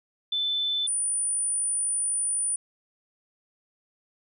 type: tone pair in turn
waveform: sine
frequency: 3520 / 9424 Hz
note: A7 / D9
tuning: 0 / +5 cents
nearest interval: octave + perfect fourth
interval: 1705 cents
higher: second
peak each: -24 / -24 dBFS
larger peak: neither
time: 0.32-0.87 / 0.87-2.56 s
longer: second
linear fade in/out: 5 ms
effects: none